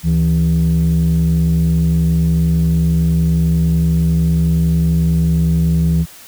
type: tone pair together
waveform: sine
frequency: 73.1 / 164.1 Hz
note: D2 / E3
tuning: -7 / -8 cents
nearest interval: octave + major second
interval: 1399 cents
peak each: -14 / -10 dBFS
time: 0.03-6.06 s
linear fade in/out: 50 ms
effects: tanh soft clip ceiling -8 dBFS + white hiss -39 dBFS RMS until 6.27 s